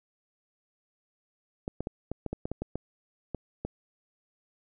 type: clicks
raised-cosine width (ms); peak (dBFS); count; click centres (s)
2; -19; 12; 1.679 / 1.806 / 1.871 / 2.116 / 2.263 / 2.33 / 2.455 / 2.516 / 2.62 / 2.756 / 3.347 / 3.65
effects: none